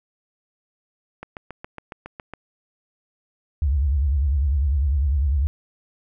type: click train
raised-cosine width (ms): 0.5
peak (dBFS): -19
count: 9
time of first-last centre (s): 1.23-2.337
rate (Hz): 7.23
type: tone with vibrato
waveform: sine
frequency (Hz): 70.2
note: C#2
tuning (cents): +22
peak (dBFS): -17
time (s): 3.62-5.47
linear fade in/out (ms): 0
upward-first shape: triangle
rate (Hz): 10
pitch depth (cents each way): 210
effects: none